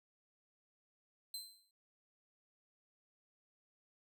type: tone with exponential decay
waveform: sawtooth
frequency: 4099 Hz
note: C8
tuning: 36 cents flat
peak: -37 dBFS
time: 1.34-1.71 s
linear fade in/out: 2 ms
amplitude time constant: 80 ms
effects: none